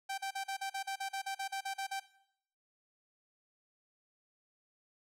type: tone bursts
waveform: sawtooth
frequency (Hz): 780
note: G5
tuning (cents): -9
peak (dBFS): -32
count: 15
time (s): 0.09-2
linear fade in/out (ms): 10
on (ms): 90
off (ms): 40
effects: noise-tail reverb RT60 0.7 s tail -17 dB re dry + low-pass 12000 Hz 12 dB/octave